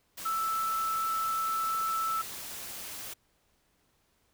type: tone in noise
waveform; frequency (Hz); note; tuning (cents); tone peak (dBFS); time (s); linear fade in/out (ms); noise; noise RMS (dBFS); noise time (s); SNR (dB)
sine; 1318.5; E6; 0; -28; 0.25-2.22; 10; white; -41; 0.17-3.14; +10
effects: pink hiss -71 dBFS RMS until 4.33 s